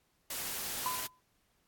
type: noise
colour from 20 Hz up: white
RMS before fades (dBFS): -38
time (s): 0.3-1.07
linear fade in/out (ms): 5
type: tone with exponential decay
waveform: sine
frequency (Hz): 1011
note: B5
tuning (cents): +40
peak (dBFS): -29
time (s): 0.86-1.2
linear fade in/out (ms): 0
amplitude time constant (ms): 72
effects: pink hiss -74 dBFS RMS until 1.67 s + AAC 64 kbps